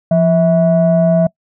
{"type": "tone pair together", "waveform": "sine", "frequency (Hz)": [172.16, 650], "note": ["F3", "E5"], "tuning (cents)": [-25, -24], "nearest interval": "octave + major seventh", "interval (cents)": 2301, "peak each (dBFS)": -10, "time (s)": [0.11, 1.27], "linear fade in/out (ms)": 5, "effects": ["noise-tail reverb RT60 0.1 s tail -25 dB re dry", "tanh soft clip ceiling -3 dBFS"]}